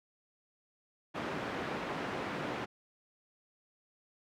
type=band-pass noise; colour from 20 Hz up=pink; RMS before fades=-38 dBFS; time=1.14-2.66 s; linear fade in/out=20 ms; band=190 to 2100 Hz; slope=12 dB/octave; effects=none